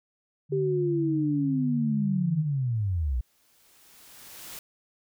sine tone, 146.83 Hz, D3, in tune, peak -28 dBFS, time 0.49-2.47 s, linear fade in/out 50 ms
sine linear sweep, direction down, 393.8 to 56.2 Hz, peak -24 dBFS, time 0.52-3.21 s, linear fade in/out 5 ms
white noise with exponential growth, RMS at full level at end -40 dBFS, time 2.75-4.59 s, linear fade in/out 2 ms, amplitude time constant 400 ms
effects none

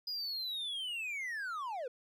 triangle linear sweep, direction down, 4978 to 466.2 Hz, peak -35 dBFS, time 0.07-1.88 s, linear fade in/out 5 ms, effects none

